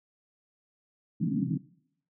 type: band-pass noise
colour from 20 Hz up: pink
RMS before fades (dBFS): -29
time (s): 1.2-1.58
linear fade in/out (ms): 10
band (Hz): 130 to 300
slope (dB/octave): 96
effects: noise-tail reverb RT60 0.7 s tail -21 dB re dry